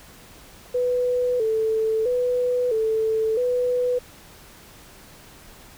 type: tone with vibrato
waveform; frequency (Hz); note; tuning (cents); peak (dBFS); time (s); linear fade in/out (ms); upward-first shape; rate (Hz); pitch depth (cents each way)
sine; 467.5; A#4; +5; -19; 0.74-3.99; 10; square; 0.76; 100
effects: pink hiss -47 dBFS RMS until 5.77 s